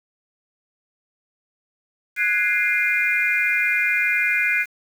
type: chord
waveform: sine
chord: Ab dominant seventh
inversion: third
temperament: equal with one note detuned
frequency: 1480 / 1661.2 / 2093 / 2425 Hz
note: Gb6 / Ab6 / C7 / Eb7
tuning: 0 / 0 / 0 / -45 cents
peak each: -25 / -26 / -21 / -22 dBFS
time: 2.16-4.66 s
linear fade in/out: 50 ms
effects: 7-bit